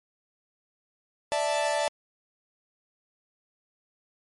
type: chord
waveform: 45% pulse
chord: D suspended second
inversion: none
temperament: equal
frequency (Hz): 587.3 / 659.3 / 880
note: D5 / E5 / A5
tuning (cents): 0 / 0 / 0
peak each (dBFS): -28 / -30 / -29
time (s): 1.32-1.88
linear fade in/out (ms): 0
effects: MP3 48 kbps